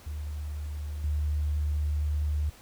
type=tone with level steps; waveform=sine; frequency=74.6 Hz; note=D2; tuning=28 cents sharp; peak=-32 / -25 dBFS; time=0.06-2.5 s; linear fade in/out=10 ms; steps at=1.04 s; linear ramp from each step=2 ms; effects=pink hiss -53 dBFS RMS until 2.61 s